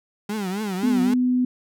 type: tone with vibrato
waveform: 35% pulse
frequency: 199.2 Hz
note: G3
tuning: 28 cents sharp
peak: -23 dBFS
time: 0.29-1.14 s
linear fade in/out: 5 ms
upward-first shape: triangle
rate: 3.8 Hz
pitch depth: 190 cents each way
type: tone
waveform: sine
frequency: 250.4 Hz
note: B3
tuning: 24 cents sharp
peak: -17 dBFS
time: 0.83-1.45 s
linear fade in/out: 5 ms
effects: none